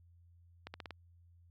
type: accelerating click train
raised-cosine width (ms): 0.3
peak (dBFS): -28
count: 5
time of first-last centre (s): 0.67-0.907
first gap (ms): 70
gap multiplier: 0.89
effects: added 86 Hz sine -60 dBFS peak until 1.5 s